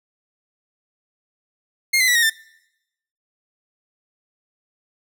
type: tone with pitch steps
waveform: sawtooth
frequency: 2131 / 2039 / 1951.9 / 1868 / 1787.8 Hz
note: C7 / C7 / B6 / A#6 / A6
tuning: +31 / -45 / -21 / +3 / +27 cents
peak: -11 dBFS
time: 1.93-2.3 s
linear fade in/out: 10 ms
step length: 74 ms
effects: noise-tail reverb RT60 0.9 s tail -25 dB re dry